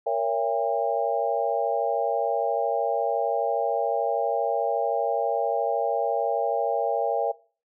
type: chord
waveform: sine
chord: A# diminished seventh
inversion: none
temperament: just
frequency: 466.2 / 559.4 / 671.3 / 805.5 Hz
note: A#4 / C#5 / E5 / G5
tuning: 0 / +16 / +31 / +47 cents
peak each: -28 dBFS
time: 0.06-7.32 s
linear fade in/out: 10 ms
effects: noise-tail reverb RT60 0.4 s tail -21 dB re dry